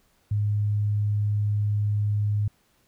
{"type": "tone", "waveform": "sine", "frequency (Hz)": 104, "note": "G#2", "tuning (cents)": 3, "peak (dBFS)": -21, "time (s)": [0.31, 2.48], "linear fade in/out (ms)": 5, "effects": ["pink hiss -65 dBFS RMS until 2.87 s"]}